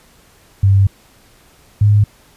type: tone pair in turn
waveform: sine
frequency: 98 / 103.83 Hz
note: G2 / G#2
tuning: 0 / 0 cents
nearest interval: minor second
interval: 100 cents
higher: second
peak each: -7 dBFS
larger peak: neither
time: 0.63-0.87 / 1.81-2.04 s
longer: first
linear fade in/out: 5 ms
effects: pink hiss -49 dBFS RMS until 2.36 s + resampled to 32000 Hz